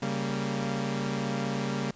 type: chord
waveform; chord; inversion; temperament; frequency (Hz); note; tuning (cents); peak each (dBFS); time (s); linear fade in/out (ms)
sawtooth; G diminished; second; equal with one note detuned; 138.59 / 196 / 230.5; Db3 / G3 / Bb3; 0 / 0 / -19; -29; 0.02-1.91; 5
effects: pink hiss -56 dBFS RMS until 1.95 s + resampled to 16000 Hz